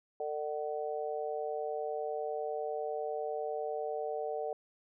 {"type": "harmonic tone", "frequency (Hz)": 150, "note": "D3", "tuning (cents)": 37, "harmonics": [3, 4, 5], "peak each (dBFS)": [-37, -38, -39], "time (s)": [0.2, 4.53], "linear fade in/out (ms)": 2, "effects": []}